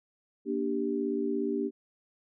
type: chord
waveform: sine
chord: G minor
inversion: first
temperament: equal with one note detuned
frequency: 237 / 293.7 / 392 Hz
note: Bb3 / D4 / G4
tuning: +29 / 0 / 0 cents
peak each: -33 / -32 / -31 dBFS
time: 0.45-1.71 s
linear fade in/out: 50 ms
effects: none